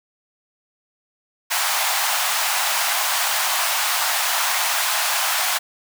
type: high-pass noise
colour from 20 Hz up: pink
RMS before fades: -21 dBFS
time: 1.5-5.59 s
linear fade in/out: 20 ms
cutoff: 690 Hz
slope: 48 dB/octave
effects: none